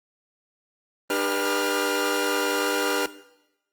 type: tone cluster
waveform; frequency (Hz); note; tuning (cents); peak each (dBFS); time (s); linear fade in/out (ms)
sawtooth; 299.7 / 398.4 / 488.5 / 1407; D4 / G4 / B4 / F6; +35 / +28 / -19 / +12; -24; 1.1-3.06; 2
effects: noise-tail reverb RT60 0.9 s tail -17 dB re dry + Opus 24 kbps